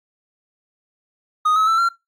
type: tone with pitch steps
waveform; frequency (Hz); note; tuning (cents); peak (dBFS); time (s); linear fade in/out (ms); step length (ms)
triangle; 1244.5 / 1285.4 / 1327.7 / 1371.3; D#6 / E6 / E6 / F6; 0 / -44 / +12 / -32; -12; 1.45-1.89; 10; 110
effects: noise-tail reverb RT60 0.2 s tail -20 dB re dry + AAC 64 kbps